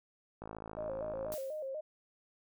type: click train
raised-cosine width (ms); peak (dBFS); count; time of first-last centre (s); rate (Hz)
1; -30; 51; 0.42-1.339; 54.4
type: tone with vibrato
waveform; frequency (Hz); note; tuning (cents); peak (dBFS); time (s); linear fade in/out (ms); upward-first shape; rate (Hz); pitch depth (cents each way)
sine; 574; D5; -40; -37; 0.77-1.81; 10; square; 4.1; 120
type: noise with exponential decay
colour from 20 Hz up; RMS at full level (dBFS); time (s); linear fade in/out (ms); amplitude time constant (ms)
blue; -43; 1.32-1.69; 0; 79
effects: none